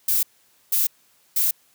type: noise bursts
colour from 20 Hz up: violet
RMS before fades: -20 dBFS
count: 3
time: 0.08-1.51 s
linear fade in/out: 5 ms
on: 150 ms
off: 490 ms
effects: white hiss -60 dBFS RMS until 1.74 s + high-pass 80 Hz 12 dB/octave